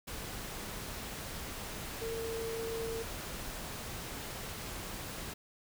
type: tone in noise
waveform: sine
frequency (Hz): 454.3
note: A#4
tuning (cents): -45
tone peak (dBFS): -36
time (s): 2.01-3.03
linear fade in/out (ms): 10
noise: pink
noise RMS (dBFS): -42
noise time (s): 0.07-5.34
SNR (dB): +3
effects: none